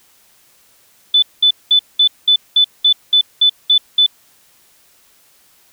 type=tone bursts; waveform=sine; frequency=3498 Hz; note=A7; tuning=11 cents flat; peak=-7 dBFS; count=11; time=1.14-4.064 s; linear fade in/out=5 ms; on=84 ms; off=200 ms; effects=white hiss -52 dBFS RMS until 5.72 s